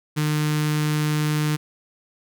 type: tone with notch filter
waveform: sawtooth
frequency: 151.5 Hz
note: D#3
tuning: 46 cents flat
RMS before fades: -22 dBFS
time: 0.16-1.57 s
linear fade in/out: 20 ms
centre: 640 Hz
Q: 0.87
effects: none